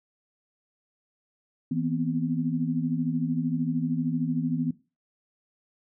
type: tone cluster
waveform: sine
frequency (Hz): 161.4 / 243.2 / 256.3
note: E3 / B3 / C4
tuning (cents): -36 / -26 / -36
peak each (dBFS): -29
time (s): 1.71-4.71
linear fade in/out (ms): 5
effects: noise-tail reverb RT60 0.3 s tail -17 dB re dry